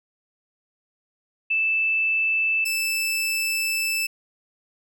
sine / sawtooth tone pair in turn, 2637 / 2637 Hz, E7 / E7, 0 / 0 cents, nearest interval unison, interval 0 cents, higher neither, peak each -19 dBFS, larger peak neither, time 1.5-2.65 / 2.65-4.07 s, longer second, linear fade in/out 10 ms, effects none

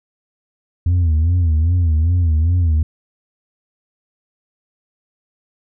sine tone with vibrato, 83.3 Hz, E2, 19 cents sharp, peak -9 dBFS, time 0.86-2.83 s, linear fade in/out 5 ms, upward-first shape sine, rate 2.5 Hz, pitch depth 130 cents each way, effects tanh soft clip ceiling -11 dBFS

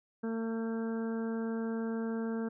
harmonic tone, 226.1 Hz, A3, 47 cents sharp, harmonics 1 / 2 / 3 / 4 / 5 / 6 / 7, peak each -33 / -38 / -49 / -50 / -55 / -51 / -50 dBFS, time 0.23-2.49 s, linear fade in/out 10 ms, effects none

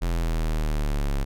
square exponential sweep, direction down, 43.15 to 34.21 Hz, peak -23 dBFS, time 0.01-1.25 s, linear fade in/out 20 ms, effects none

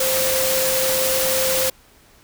sine tone in noise, 523.3 Hz, C5, in tune, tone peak -21 dBFS, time 0-1.7 s, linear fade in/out 5 ms, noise white, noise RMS -21 dBFS, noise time 0-1.7 s, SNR -3 dB, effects pink hiss -52 dBFS RMS until 2.23 s

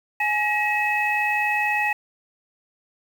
sine tone cluster, 838 / 1905 / 2575 Hz, G#5 / A#6 / E7, +15 / +37 / -41 cents, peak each -24 dBFS, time 0.2-1.93 s, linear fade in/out 5 ms, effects 7-bit

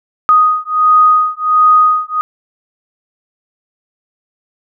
sine beating tone pair, 1244.5 / 1245.9 Hz, D#6 / D#6, 0 / +2 cents, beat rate 1.4 Hz, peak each -10 dBFS, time 0.29-2.21 s, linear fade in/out 0 ms, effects none

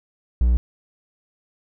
triangle tone, 59.9 Hz, A#1, 48 cents sharp, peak -12 dBFS, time 0.41-0.57 s, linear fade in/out 0 ms, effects none

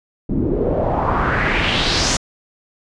pink noise with low-pass filter sweep, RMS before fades -18 dBFS, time 0.29-2.17 s, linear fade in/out 5 ms, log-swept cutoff 250 to 6900 Hz, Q 3, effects resampled to 22050 Hz

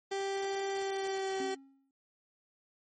30% pulse tone with pitch glide, 392 to 384.4 Hz, G4 to G4, 0 to -34 cents, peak -30 dBFS, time 0.11-1.55 s, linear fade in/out 10 ms, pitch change -34 cents, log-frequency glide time 0.71-1.34 s
triangle tone with exponential decay, 271.5 Hz, C#4, 36 cents flat, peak -34 dBFS, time 1.4-1.91 s, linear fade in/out 2 ms, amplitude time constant 110 ms
effects MP3 32 kbps

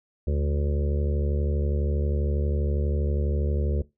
harmonic tone with a mistuned harmonic, 72.4 Hz, D2, 24 cents flat, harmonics 1 / 2 / 3 / 5 / 6 / 7 / 8, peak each -23 / -32 / -35 / -35 / -36 / -38 / -42 dBFS, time 0.27-3.82 s, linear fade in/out 5 ms, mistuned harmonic 1, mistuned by +65 cents, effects noise-tail reverb RT60 0.2 s tail -18 dB re dry

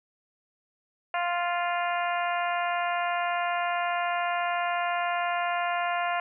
harmonic tone, 349.2 Hz, F4, in tune, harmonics 2 / 3 / 4 / 5 / 6 / 7 / 8, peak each -28 / -32 / -34 / -36 / -38 / -39 / -40 dBFS, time 1.14-6.2 s, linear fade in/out 2 ms, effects none

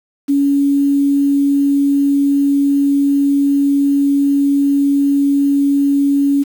sine tone with quantisation, 280.9 Hz, C#4, 23 cents sharp, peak -10 dBFS, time 0.28-6.44 s, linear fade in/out 20 ms, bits 6, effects none

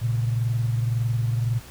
sine tone pair together, 115.5 / 137.35 Hz, A#2 / C#3, -16 / -16 cents, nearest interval minor third, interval 300 cents, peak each -21 / -30 dBFS, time 0.01-1.6 s, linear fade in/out 20 ms, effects added 60 Hz sine -45 dBFS peak until 1.7 s + pink hiss -45 dBFS RMS until 1.7 s

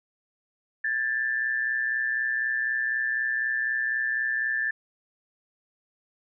sine tone pair together, 1638 / 1762 Hz, G#6 / A6, -24 / +2 cents, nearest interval minor second, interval 126 cents, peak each -31 / -25 dBFS, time 0.84-4.71 s, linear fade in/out 5 ms, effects none

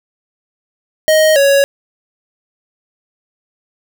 square tone pair in turn, 625 / 556.8 Hz, D#5 / C#5, +8 / +8 cents, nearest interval major second, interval 200 cents, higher first, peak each -8 dBFS, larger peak neither, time 1.08-1.36 / 1.36-1.64 s, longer neither, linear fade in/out 0 ms, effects none

